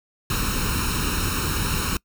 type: noise with comb filter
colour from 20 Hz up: pink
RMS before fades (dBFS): -24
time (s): 0.3-1.97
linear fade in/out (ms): 2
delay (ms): 0.74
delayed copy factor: +0.8
effects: noise-tail reverb RT60 0.1 s tail -25 dB re dry